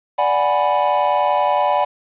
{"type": "chord", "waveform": "triangle", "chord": "G# half-diminished seventh", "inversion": "second", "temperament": "equal", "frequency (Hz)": [587.3, 740, 830.6, 987.8], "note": ["D5", "F#5", "G#5", "B5"], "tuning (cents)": [0, 0, 0, 0], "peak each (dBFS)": -18, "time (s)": [0.18, 1.85], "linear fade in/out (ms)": 10, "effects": ["resampled to 8000 Hz", "7-bit"]}